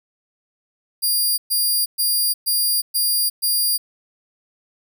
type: tone bursts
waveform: 10% pulse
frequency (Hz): 4800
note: D8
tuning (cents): +37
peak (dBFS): -10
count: 6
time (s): 1.02-3.78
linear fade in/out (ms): 20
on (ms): 360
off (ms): 120
effects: none